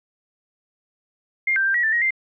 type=tone with pitch steps; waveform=sine; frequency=2116 / 1571 / 1580 / 1919 / 1772 / 1888 / 2091 Hz; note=C7 / G6 / G6 / A#6 / A6 / A#6 / C7; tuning=+19 / +3 / +13 / +50 / +12 / +22 / -2 cents; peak=-17 dBFS; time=1.47-2.107 s; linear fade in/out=5 ms; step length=91 ms; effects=none